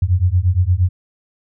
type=beating tone pair; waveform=sine; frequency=86.3 / 94.9 Hz; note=F2 / F#2; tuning=-20 / +44 cents; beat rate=8.6 Hz; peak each=-15 dBFS; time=0.02-0.89 s; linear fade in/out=5 ms; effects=none